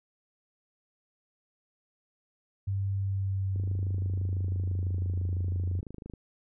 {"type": "tone with pitch glide", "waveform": "sine", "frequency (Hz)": [98, 90.39], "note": ["G2", "F#2"], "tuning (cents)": [0, -40], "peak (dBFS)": -27, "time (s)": [2.67, 5.81], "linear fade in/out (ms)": 10, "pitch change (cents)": -140, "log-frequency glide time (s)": [2.94, 5.26]}
{"type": "click train", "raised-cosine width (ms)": 3, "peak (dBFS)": -29, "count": 68, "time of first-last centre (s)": [3.56, 6.137], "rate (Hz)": 26}
{"effects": []}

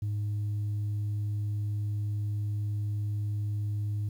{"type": "tone", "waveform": "sine", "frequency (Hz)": 103.9, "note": "G#2", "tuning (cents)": 1, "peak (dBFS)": -26, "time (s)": [0.02, 4.09], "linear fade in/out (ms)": 5, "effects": ["tanh soft clip ceiling -27 dBFS", "10-bit"]}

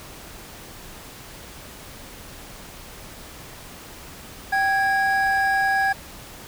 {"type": "tone pair together", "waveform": "triangle", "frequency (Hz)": [779, 1649.7], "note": ["G5", "G#6"], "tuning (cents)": [-11, -12], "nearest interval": "octave + minor second", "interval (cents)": 1299, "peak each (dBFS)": -19, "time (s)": [4.52, 5.93], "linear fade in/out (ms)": 10, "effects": ["pink hiss -41 dBFS RMS until 6.47 s"]}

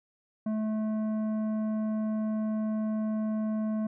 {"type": "tone with tanh clipping", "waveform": "triangle", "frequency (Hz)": 216.6, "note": "A3", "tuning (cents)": -27, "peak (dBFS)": -29, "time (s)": [0.46, 3.87], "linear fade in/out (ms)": 5, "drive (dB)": 14, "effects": []}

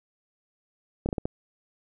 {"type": "slowing click train", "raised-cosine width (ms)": 2, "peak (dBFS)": -14, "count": 5, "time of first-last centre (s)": [1.06, 1.255], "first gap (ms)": 29, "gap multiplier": 1.36, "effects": []}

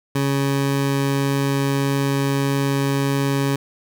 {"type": "tone", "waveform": "20% pulse", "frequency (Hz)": 138.59, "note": "C#3", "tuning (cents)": 0, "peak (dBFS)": -13, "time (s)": [0.15, 3.56], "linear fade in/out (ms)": 5, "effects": []}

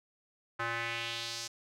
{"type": "tone with band-pass filter sweep", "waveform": "square", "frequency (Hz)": 116.54, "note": "A#2", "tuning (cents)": 0, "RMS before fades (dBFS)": -37, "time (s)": [0.59, 1.48], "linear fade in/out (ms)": 10, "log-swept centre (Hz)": [1400, 5900], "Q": 2.1, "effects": []}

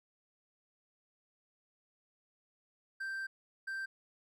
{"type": "tone bursts at uneven times", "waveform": "triangle", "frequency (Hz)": 1568, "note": "G6", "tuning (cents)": 0, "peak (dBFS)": -35, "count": 2, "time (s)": [[3, 3.27], [3.67, 3.86]], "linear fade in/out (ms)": 10, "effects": []}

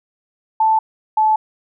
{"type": "tone pair in turn", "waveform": "sine", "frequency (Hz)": [880, 866.9], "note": ["A5", "A5"], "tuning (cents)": [0, -26], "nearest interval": "unison", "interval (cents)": 26, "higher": "first", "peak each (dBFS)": -11, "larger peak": "neither", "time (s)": [[0.6, 0.79], [1.17, 1.36]], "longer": "neither", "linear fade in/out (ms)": 5, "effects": []}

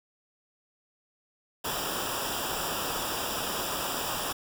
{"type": "noise with comb filter", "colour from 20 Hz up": "pink", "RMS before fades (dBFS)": -32, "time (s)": [1.64, 4.33], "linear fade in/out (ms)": 10, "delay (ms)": 0.47, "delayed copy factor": -0.8, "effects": []}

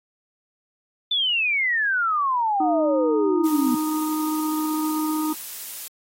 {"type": "exponential sweep", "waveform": "sine", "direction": "down", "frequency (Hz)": [3561, 239.6], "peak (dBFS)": -19, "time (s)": [1.11, 3.75], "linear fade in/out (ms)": 5}
{"type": "harmonic tone", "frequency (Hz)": 309.3, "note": "D#4", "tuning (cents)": -10, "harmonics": [1, 3, 4], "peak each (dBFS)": [-22, -32, -33], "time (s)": [2.6, 5.33], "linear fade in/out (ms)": 5}
{"type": "noise", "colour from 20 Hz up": "blue", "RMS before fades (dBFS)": -34, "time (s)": [3.45, 5.88], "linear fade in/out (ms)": 5}
{"effects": ["AAC 48 kbps"]}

